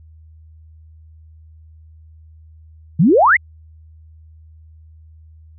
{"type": "exponential sweep", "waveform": "sine", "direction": "up", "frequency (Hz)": [138.59, 2217], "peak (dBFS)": -8, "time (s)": [2.99, 3.37], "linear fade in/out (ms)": 10, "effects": ["added 79 Hz sine -41 dBFS peak until 5.58 s"]}